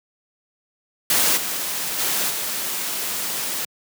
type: noise with level steps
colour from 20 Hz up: white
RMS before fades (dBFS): -18 / -26 / -22 / -26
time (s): 1.1-3.65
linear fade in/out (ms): 2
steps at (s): 1.36 / 1.98 / 2.29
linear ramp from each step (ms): 20
effects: high-pass 150 Hz 12 dB/octave